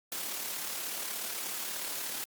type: noise with amplitude modulation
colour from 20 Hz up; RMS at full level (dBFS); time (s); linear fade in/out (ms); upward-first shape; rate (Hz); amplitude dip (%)
white; -35; 0.12-2.24; 0; sine; 36.6; 40
effects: high-pass 200 Hz 12 dB/octave + Opus 48 kbps